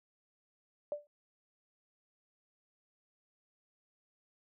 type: tone with exponential decay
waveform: sine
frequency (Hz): 588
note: D5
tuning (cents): +2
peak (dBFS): -30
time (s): 0.92-1.07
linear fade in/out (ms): 1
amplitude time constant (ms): 31
effects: none

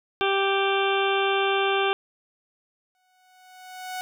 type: harmonic tone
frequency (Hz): 392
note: G4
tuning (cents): 0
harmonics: 1 / 2 / 3 / 4 / 6 / 7 / 8 / 9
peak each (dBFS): -24 / -27 / -29 / -30 / -32 / -32 / -33 / -34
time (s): 0.21-1.93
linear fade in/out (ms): 0
type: tone with exponential growth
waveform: sawtooth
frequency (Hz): 740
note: F#5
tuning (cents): 0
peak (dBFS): -25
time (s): 2.95-4.01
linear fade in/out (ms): 0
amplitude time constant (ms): 230
effects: none

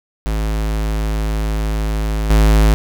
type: tone with level steps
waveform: square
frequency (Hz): 53.3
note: G#1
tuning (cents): +46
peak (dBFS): -17 / -9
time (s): 0.26-2.74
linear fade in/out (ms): 0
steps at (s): 2.3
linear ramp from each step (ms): 5
effects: none

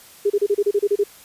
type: tone bursts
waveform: sine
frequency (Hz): 407.5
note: G#4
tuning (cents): -33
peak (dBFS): -14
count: 10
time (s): 0.25-1.039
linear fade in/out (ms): 10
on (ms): 51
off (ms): 31
effects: white hiss -46 dBFS RMS until 1.24 s + resampled to 32000 Hz

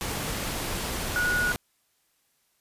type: tone in noise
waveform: sine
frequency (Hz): 1455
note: F#6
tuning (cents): -29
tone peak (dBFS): -23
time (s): 1.16-1.52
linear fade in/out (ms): 0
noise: pink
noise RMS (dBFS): -31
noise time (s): 0.01-1.56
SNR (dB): +5
effects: white hiss -70 dBFS RMS until 2.6 s + resampled to 32000 Hz

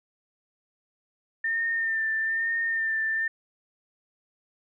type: tone with vibrato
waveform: sine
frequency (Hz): 1804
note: A6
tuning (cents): +43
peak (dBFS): -24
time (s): 1.44-3.28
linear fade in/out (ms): 5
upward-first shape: sine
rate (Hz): 1.1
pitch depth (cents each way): 28
effects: none

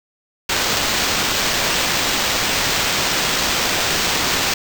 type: noise with sample-and-hold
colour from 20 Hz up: white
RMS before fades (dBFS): -19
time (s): 0.49-4.54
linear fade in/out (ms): 5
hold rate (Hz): 11025
effects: none

